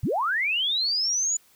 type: linear sweep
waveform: sine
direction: up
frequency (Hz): 66.6 to 7000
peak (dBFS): -22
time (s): 0.03-1.37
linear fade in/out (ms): 5
effects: white hiss -59 dBFS RMS until 1.55 s